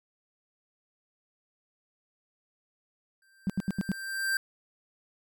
square tone with exponential growth, 1573 Hz, G6, 6 cents sharp, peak -25 dBFS, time 3.22-4.37 s, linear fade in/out 2 ms, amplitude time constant 250 ms
sine tone bursts, 192.4 Hz, G3, 32 cents flat, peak -24 dBFS, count 5, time 3.47-3.917 s, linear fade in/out 0 ms, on 27 ms, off 78 ms
effects none

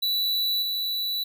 square tone with level steps, 3951 Hz, B7, in tune, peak -23 / -26 dBFS, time 0.02-1.24 s, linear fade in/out 10 ms, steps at 0.62 s, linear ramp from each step 5 ms, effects none

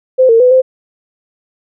sine tone with pitch steps, 516 / 456.1 / 501 / 518 Hz, C5 / A#4 / B4 / C5, -24 / -38 / +25 / -17 cents, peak -4 dBFS, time 0.18-0.62 s, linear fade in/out 20 ms, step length 110 ms, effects none

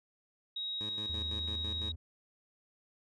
sine tone, 3799 Hz, A#7, 32 cents sharp, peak -35 dBFS, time 0.56-1.92 s, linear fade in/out 5 ms
15% pulse tone with tremolo, 105.2 Hz, G#2, 23 cents sharp, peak -37 dBFS, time 0.81-1.91 s, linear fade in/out 0 ms, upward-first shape square, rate 6 Hz, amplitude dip 70%
triangle tone with pitch glide, 78.9 to 80.46 Hz, D#2 to E2, +25 to -41 cents, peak -37 dBFS, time 1.09-1.96 s, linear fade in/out 10 ms, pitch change +34 cents, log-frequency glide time 1.39-1.52 s
effects resampled to 24000 Hz

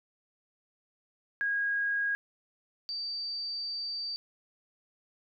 sine tone pair in turn, 1639 / 4636 Hz, G#6 / D8, -23 / -23 cents, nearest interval octave + tritone, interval 1800 cents, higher second, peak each -27 / -33 dBFS, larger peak first, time 1.41-2.15 / 2.89-4.16 s, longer second, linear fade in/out 0 ms, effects none

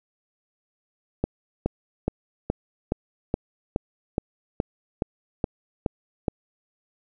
click train, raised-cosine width 2 ms, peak -9 dBFS, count 13, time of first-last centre 1.24-6.282 s, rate 2.38 Hz, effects none

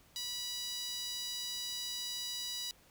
sawtooth tone with high-pass filter, 979 Hz, B5, 15 cents flat, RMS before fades -40 dBFS, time 0.16-2.71 s, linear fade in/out 0 ms, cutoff 4200 Hz, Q 3.1, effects pink hiss -64 dBFS RMS until 2.9 s

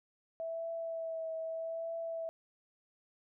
sine tone with vibrato, 655 Hz, E5, 11 cents flat, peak -36 dBFS, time 0.4-2.29 s, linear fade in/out 0 ms, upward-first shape triangle, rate 0.8 Hz, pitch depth 25 cents each way, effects none

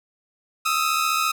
sawtooth tone pair together, 1256.3 / 1331 Hz, D#6 / E6, +16 / +16 cents, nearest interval minor second, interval 100 cents, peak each -18 / -21 dBFS, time 0.65-1.32 s, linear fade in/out 10 ms, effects none

